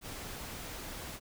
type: noise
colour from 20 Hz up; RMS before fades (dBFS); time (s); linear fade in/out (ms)
pink; -43; 0.01-1.2; 50
effects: none